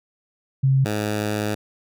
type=tone pair in turn; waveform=sine / 10% pulse; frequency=134.2 / 105.56 Hz; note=C3 / G#2; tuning=+44 / +29 cents; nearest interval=major third; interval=415 cents; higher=first; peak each=-14 dBFS; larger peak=neither; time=0.63-0.85 / 0.85-1.55 s; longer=second; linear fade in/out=10 ms; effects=none